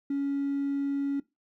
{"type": "tone with hard clipping", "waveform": "triangle", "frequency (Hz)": 279.7, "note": "C#4", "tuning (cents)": 16, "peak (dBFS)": -26, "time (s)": [0.1, 1.2], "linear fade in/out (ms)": 5, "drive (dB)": 3, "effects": ["noise-tail reverb RT60 0.2 s tail -19 dB re dry"]}